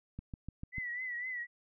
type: click train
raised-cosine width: 5 ms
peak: -29 dBFS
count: 5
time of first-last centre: 0.19-0.783 s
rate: 6.75 Hz
type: tone with vibrato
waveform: sine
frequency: 1975.5 Hz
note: B6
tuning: in tune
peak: -36 dBFS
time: 0.72-1.47 s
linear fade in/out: 50 ms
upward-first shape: triangle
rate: 4 Hz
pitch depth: 80 cents each way
effects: none